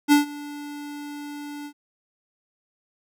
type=tone with ADSR envelope; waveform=square; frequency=291.4 Hz; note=D4; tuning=13 cents flat; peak=-12 dBFS; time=0.08-1.73 s; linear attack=41 ms; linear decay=130 ms; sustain=-22 dB; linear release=73 ms; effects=none